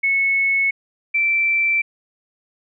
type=tone pair in turn; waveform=sine; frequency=2200 / 2338 Hz; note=C#7 / D7; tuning=-14 / -8 cents; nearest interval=minor second; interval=106 cents; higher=second; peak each=-15 dBFS; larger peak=neither; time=0.03-0.71 / 1.14-1.82 s; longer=neither; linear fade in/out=10 ms; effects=none